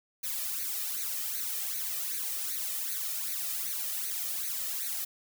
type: noise with flanger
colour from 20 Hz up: blue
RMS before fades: -34 dBFS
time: 0.23-5.05 s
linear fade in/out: 10 ms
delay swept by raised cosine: 0.47 to 1.67 ms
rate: 2.6 Hz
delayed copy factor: +0.8
effects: none